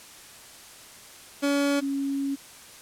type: tone pair in turn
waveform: 30% pulse / sine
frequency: 283.1 / 276.5 Hz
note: C#4 / C#4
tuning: +37 / -4 cents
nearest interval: unison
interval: 41 cents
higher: first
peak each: -19 / -25 dBFS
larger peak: first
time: 1.42-1.81 / 1.81-2.36 s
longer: second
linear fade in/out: 20 ms
effects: white hiss -47 dBFS RMS until 2.81 s + low-pass 11000 Hz 12 dB/octave